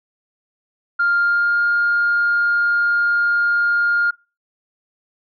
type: tone with pitch glide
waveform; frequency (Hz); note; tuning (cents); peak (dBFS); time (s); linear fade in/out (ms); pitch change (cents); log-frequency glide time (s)
sine; 1400 to 1412.2; F6 to F6; +4 to +19; -13; 0.99-4.11; 10; +15; 1.17-1.62
effects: noise-tail reverb RT60 0.3 s tail -24 dB re dry + tanh soft clip ceiling -10 dBFS